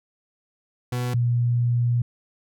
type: tone pair in turn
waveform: 40% pulse / sine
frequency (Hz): 123.47 / 120.23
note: B2 / B2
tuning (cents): 0 / -46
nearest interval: unison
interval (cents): 46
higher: first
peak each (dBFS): -23 / -18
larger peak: second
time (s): 0.92-1.14 / 1.14-2.02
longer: second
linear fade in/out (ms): 5
effects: none